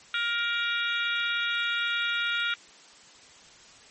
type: harmonic tone with a mistuned harmonic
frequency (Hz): 470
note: A#4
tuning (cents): +14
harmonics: 3 / 4 / 5 / 6 / 7 / 8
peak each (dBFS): -28 / -37 / -33 / -36 / -34 / -35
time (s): 0.14-2.54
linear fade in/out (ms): 2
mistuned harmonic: 7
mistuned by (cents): +29
effects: white hiss -52 dBFS RMS until 3.9 s + MP3 32 kbps